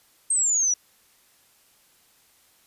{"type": "exponential sweep", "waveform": "sine", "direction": "down", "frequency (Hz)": [8520, 5750], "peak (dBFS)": -19, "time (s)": [0.3, 0.74], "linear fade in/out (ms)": 5, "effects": ["white hiss -60 dBFS RMS until 2.66 s", "resampled to 32000 Hz"]}